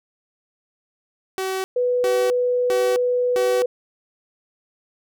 sawtooth tone bursts, 379.6 Hz, F#4, 44 cents sharp, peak -19 dBFS, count 4, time 1.38-3.62 s, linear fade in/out 0 ms, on 260 ms, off 400 ms
sine tone, 493.9 Hz, B4, in tune, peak -17 dBFS, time 1.76-3.66 s, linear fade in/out 5 ms
effects none

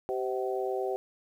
harmonic tone with a mistuned harmonic, 129 Hz, C3, 24 cents flat, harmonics 3 / 4 / 5 / 6, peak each -31 / -35 / -38 / -36 dBFS, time 0.09-0.96 s, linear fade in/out 0 ms, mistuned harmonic 6, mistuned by -40 cents, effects 10-bit

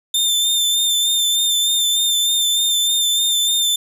sawtooth tone with vibrato, 3582 Hz, A7, 30 cents sharp, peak -12 dBFS, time 0.14-3.76 s, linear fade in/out 5 ms, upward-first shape sine, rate 3.3 Hz, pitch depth 26 cents each way, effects none

